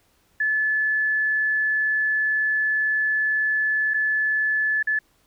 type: tone with dropouts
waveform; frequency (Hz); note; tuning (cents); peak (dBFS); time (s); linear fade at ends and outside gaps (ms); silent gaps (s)
sine; 1729; A6; -31; -19; 0.4-4.99; 5; 3.937-3.942 / 4.828-4.871
effects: pink hiss -63 dBFS RMS until 5.26 s